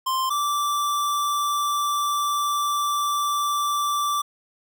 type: tone pair in turn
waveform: square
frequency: 1046.5 / 1167.9 Hz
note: C6 / D6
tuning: 0 / -10 cents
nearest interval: major second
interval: 190 cents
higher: second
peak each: -22 dBFS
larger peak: neither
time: 0.06-0.3 / 0.3-4.22 s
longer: second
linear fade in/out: 10 ms
effects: none